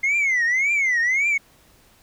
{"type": "tone with vibrato", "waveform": "sine", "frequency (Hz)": 2093, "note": "C7", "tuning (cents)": 0, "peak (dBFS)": -15, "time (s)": [0.03, 1.38], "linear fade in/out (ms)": 10, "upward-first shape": "triangle", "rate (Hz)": 1.8, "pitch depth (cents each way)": 240, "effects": ["tanh soft clip ceiling -16 dBFS", "pink hiss -55 dBFS RMS until 2.02 s"]}